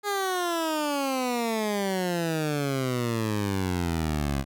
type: exponential sweep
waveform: 15% pulse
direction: down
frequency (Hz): 416.3 to 66.9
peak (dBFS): -19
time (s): 0.03-4.45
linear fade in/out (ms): 50
effects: none